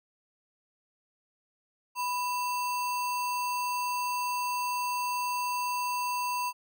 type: tone with sample-and-hold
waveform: sine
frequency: 987.8 Hz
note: B5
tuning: in tune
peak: -28 dBFS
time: 1.95-6.53 s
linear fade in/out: 50 ms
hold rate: 3675 Hz
effects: none